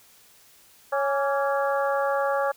harmonic tone with a mistuned harmonic, 277.2 Hz, C#4, in tune, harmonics 2 / 3 / 4 / 5 / 6, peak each -24 / -28 / -30 / -32 / -34 dBFS, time 0.92-2.52 s, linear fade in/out 10 ms, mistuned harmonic 4, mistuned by +68 cents, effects white hiss -55 dBFS RMS until 2.56 s

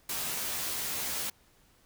white noise with comb filter, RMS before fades -34 dBFS, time 0.09-1.3 s, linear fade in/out 5 ms, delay 13 ms, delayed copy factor +0.95, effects pink hiss -64 dBFS RMS until 1.85 s

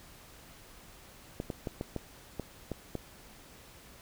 clicks, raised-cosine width 2 ms, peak -21 dBFS, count 8, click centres 1.401 / 1.502 / 1.672 / 1.811 / 1.963 / 2.397 / 2.717 / 2.953 s, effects pink hiss -54 dBFS RMS until 4.01 s

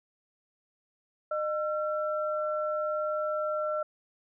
sine tone pair together, 611 / 1350.4 Hz, D#5 / E6, -32 / +41 cents, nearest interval octave + major second, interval 1373 cents, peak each -29 / -33 dBFS, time 1.31-3.83 s, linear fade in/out 5 ms, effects none

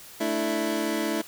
25% pulse chord, A suspended fourth, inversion none, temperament equal, 220 / 293.7 / 329.6 Hz, A3 / D4 / E4, 0 / 0 / 0 cents, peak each -27 / -27 / -24 dBFS, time 0.2-1.22 s, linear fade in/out 10 ms, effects white hiss -46 dBFS RMS until 1.27 s

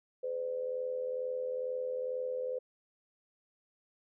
sine tone with amplitude modulation, 508 Hz, B4, 49 cents sharp, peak -30 dBFS, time 0.23-2.59 s, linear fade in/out 10 ms, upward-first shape sine, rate 82.2 Hz, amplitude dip 65%, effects none

